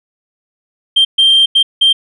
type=tone bursts at uneven times; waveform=sine; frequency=3166 Hz; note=G7; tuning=17 cents sharp; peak=-4 dBFS; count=4; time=0.96-1.05 / 1.18-1.46 / 1.55-1.63 / 1.81-1.93 s; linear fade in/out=10 ms; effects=tanh soft clip ceiling -3 dBFS